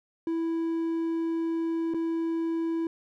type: tone with dropouts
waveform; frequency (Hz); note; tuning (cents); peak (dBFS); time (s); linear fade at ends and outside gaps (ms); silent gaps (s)
triangle; 329.6; E4; 0; -24; 0.27-2.87; 2; 1.938-1.944
effects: none